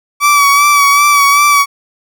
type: tone with vibrato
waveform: 30% pulse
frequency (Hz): 1146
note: D6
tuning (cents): -43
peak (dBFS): -3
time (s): 0.2-1.66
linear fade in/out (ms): 50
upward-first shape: sine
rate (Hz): 2.6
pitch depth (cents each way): 35
effects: none